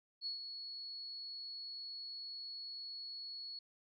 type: tone with ADSR envelope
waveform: sine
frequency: 4371 Hz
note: C#8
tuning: 25 cents flat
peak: -37 dBFS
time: 0.21-3.59 s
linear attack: 52 ms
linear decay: 120 ms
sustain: -7 dB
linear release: 3 ms
effects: none